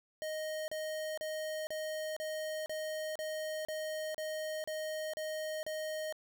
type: tone bursts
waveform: square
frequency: 622.3 Hz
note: D#5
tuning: in tune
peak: -37 dBFS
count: 12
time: 0.22-6.125 s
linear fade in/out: 0 ms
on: 460 ms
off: 35 ms
effects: none